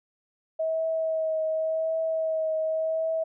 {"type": "tone with vibrato", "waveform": "sine", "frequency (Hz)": 640, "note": "D#5", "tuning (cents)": 49, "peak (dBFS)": -24, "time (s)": [0.59, 3.24], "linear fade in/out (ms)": 10, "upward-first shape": "triangle", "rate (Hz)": 0.89, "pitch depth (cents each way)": 21, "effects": []}